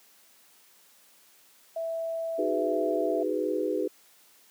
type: tone with pitch glide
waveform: sine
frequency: 658 to 663 Hz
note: E5 to E5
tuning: -3 to +10 cents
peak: -29 dBFS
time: 1.76-3.23 s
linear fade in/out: 5 ms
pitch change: +13 cents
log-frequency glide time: 2.35-2.6 s
type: chord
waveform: sine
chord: G# minor seventh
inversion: second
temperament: just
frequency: 311.5 / 373.8 / 415.3 / 498.4 Hz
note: D#4 / F#4 / G#4 / B4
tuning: +2 / +18 / 0 / +16 cents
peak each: -31 dBFS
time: 2.38-3.88 s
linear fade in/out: 10 ms
effects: white hiss -59 dBFS RMS until 4.5 s + high-pass 200 Hz 12 dB/octave